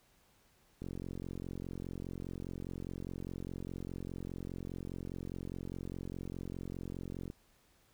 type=click train; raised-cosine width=3 ms; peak=-29 dBFS; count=292; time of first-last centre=0.82-7.301 s; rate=44.9 Hz; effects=pink hiss -69 dBFS RMS until 7.93 s